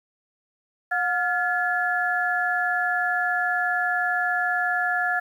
sine tone cluster, 721 / 1397 / 1712 Hz, F#5 / F6 / A6, -45 / 0 / -48 cents, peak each -26 / -27 / -24 dBFS, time 0.91-5.2 s, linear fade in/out 10 ms, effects 9-bit

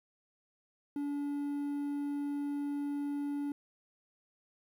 triangle tone, 286.9 Hz, D4, 40 cents flat, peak -31 dBFS, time 0.96-3.52 s, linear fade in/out 2 ms, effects 11-bit

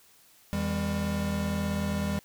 square tone cluster, 83.6 / 161.6 / 200.4 Hz, E2 / E3 / G3, +25 / -34 / +38 cents, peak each -34 / -36 / -30 dBFS, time 0.53-2.19 s, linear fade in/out 0 ms, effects white hiss -59 dBFS RMS until 2.24 s

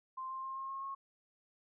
sine tone with pitch steps, 1046 / 1054.5 / 1063.1 / 1071.7 / 1080.4 / 1089.2 Hz, C6 / C6 / C6 / C6 / C#6 / C#6, -1 / +13 / +27 / +41 / -45 / -31 cents, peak -39 dBFS, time 0.17-0.95 s, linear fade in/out 10 ms, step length 130 ms, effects none

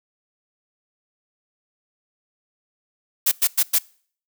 blue noise bursts, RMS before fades -17 dBFS, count 4, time 3.26-3.788 s, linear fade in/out 10 ms, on 57 ms, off 100 ms, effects noise-tail reverb RT60 0.5 s tail -24 dB re dry

